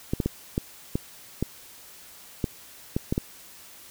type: clicks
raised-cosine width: 3 ms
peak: -11 dBFS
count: 10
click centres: 0.135 / 0.202 / 0.26 / 0.579 / 0.955 / 1.426 / 2.442 / 2.965 / 3.125 / 3.179 s
effects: white hiss -48 dBFS RMS until 3.9 s